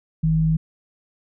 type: tone pair together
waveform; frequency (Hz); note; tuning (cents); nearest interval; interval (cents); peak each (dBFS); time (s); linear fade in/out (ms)
sine; 49.99 / 158.7; G1 / D#3; +35 / +35; octave + minor sixth; 2000; -26 / -16; 0.23-0.57; 10
effects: none